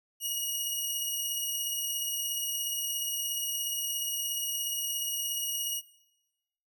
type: beating tone pair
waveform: 10% pulse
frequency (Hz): 2888 / 2905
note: F#7 / F#7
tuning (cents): -43 / -32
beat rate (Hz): 17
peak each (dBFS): -23 / -31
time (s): 0.2-5.82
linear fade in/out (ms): 50
effects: noise-tail reverb RT60 1.0 s tail -20 dB re dry